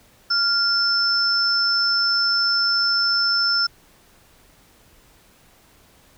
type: tone pair together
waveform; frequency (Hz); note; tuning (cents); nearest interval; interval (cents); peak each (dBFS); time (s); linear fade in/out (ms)
sine; 1396.9 / 5297; F6 / E8; 0 / +8; octave + major seventh; 2308; -22 / -18; 0.3-3.67; 10
effects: pink hiss -54 dBFS RMS until 6.17 s